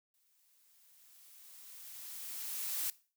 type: noise with exponential growth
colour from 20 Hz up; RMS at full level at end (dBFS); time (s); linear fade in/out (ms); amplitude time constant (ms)
blue; -35; 0.14-2.9; 1; 600
effects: noise-tail reverb RT60 0.4 s tail -20 dB re dry